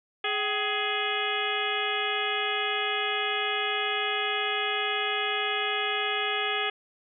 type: harmonic tone with a mistuned harmonic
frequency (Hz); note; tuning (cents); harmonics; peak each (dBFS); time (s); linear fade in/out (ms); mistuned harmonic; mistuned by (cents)
418.2; G#4; +12; 1 / 2 / 3 / 4 / 5 / 6 / 7 / 8; -34 / -34 / -34 / -34 / -34 / -34 / -34 / -34; 0.24-6.7; 5; 2; -130
effects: none